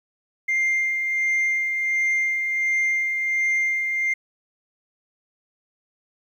sine tone with tremolo, 2103 Hz, C7, 8 cents sharp, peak -16 dBFS, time 0.48-4.14 s, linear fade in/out 10 ms, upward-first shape sine, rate 1.4 Hz, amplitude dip 45%, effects tanh soft clip ceiling -17 dBFS + 9-bit

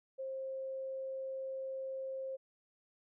sine tone, 531 Hz, C5, 25 cents sharp, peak -38 dBFS, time 0.18-2.37 s, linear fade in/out 20 ms, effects none

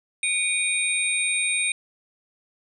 sine tone cluster, 2264 / 2447 / 3753 / 8760 Hz, C#7 / D#7 / A#7 / C#9, +36 / -29 / +11 / -22 cents, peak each -31 / -24 / -30 / -26 dBFS, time 0.23-1.72 s, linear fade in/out 2 ms, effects none

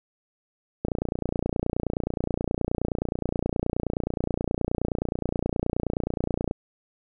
click train, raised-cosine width 2 ms, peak -12 dBFS, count 168, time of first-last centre 0.85-6.511 s, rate 29.5 Hz, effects none

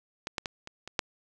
clicks, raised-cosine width 0.2 ms, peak -16 / -13 / -15 / -24 / -23 / -8 dBFS, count 6, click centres 0.271 / 0.382 / 0.458 / 0.674 / 0.876 / 0.992 s, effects 8-bit

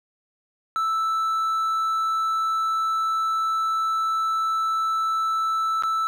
triangle tone with dropouts, 1318.5 Hz, E6, in tune, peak -19 dBFS, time 0.76-6.07 s, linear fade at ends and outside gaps 0 ms, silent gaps 5.824-5.835 s, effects none

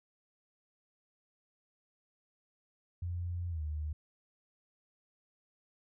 sine tone with pitch glide, 87.5 to 76.17 Hz, F2 to D#2, +4 to -36 cents, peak -34 dBFS, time 3.02-3.93 s, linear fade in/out 5 ms, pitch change -240 cents, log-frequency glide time 3.49-3.62 s, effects none

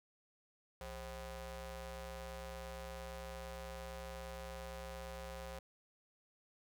sawtooth ring-modulated tone, 234.9 Hz, A#3, 13 cents sharp, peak -38 dBFS, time 0.81-5.59 s, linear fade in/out 2 ms, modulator 298 Hz, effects none

